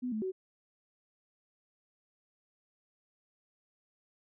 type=tone with pitch steps; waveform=sine; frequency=249.8 / 216.8 / 375.9 Hz; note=B3 / A3 / F#4; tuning=+20 / -25 / +27 cents; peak=-32 dBFS; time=0.02-0.32 s; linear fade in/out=20 ms; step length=100 ms; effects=none